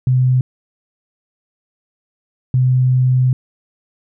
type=tone pair in turn; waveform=sine; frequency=127.8 / 127.8 Hz; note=C3 / C3; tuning=-40 / -40 cents; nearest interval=unison; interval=0 cents; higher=neither; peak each=-10 dBFS; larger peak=neither; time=0.07-0.41 / 2.54-3.33 s; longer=second; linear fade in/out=2 ms; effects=none